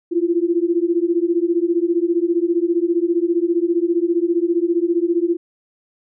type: beating tone pair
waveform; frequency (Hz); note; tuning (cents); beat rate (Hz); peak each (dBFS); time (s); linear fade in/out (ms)
sine; 335.2 / 350.2; E4 / F4; +29 / +5; 15; -18; 0.11-5.37; 20
effects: none